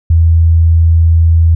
sine tone, 82.41 Hz, E2, in tune, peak -4 dBFS, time 0.1-1.55 s, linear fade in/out 5 ms, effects none

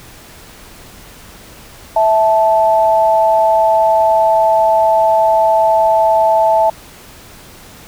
sine tone pair together, 655.5 / 875 Hz, E5 / A5, -10 / -10 cents, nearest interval perfect fourth, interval 500 cents, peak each -11 dBFS, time 1.96-6.7 s, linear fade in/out 5 ms, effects pink hiss -38 dBFS RMS until 7.87 s

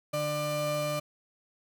35% pulse tone pair together, 148.5 / 595.7 Hz, D3 / D5, +20 / +24 cents, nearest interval 2 octaves, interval 2404 cents, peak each -33 / -28 dBFS, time 0.13-1 s, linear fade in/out 10 ms, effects none

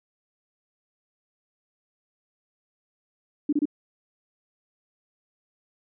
sine tone bursts, 293.7 Hz, D4, in tune, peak -19 dBFS, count 3, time 3.49-3.655 s, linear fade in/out 5 ms, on 37 ms, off 27 ms, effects none

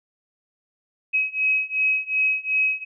sine beating tone pair, 2546 / 2548.7 Hz, D#7 / D#7, +39 / +41 cents, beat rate 2.7 Hz, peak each -23 / -22 dBFS, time 1.13-2.85 s, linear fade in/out 20 ms, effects none

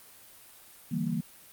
sine chord, E half-diminished seventh, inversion third, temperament equal, 146.83 / 164.81 / 196 / 233.1 Hz, D3 / E3 / G3 / Bb3, 0 / 0 / 0 / 0 cents, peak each -38 / -32 / -34 / -32 dBFS, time 0.91-1.21 s, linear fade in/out 10 ms, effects white hiss -53 dBFS RMS until 1.52 s + Opus 32 kbps

